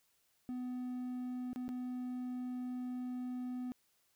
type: tone with dropouts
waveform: triangle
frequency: 250.2 Hz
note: B3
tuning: 23 cents sharp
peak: -36 dBFS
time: 0.49-3.72 s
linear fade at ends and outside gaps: 0 ms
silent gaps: 1.531-1.56 / 1.681-1.69 s
effects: white hiss -75 dBFS RMS until 4.15 s